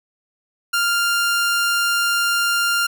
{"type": "tone", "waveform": "sawtooth", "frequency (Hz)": 1396.9, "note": "F6", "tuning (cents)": 0, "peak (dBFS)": -13, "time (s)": [0.73, 2.87], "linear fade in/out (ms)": 10, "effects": []}